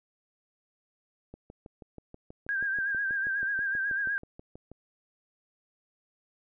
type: click train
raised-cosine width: 2 ms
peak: -32 dBFS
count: 22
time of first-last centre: 1.34-4.716 s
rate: 6.22 Hz
type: tone with vibrato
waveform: sine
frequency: 1602 Hz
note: G6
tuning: 37 cents sharp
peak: -27 dBFS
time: 2.49-4.18 s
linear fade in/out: 0 ms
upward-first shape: sine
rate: 8.1 Hz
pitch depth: 57 cents each way
effects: none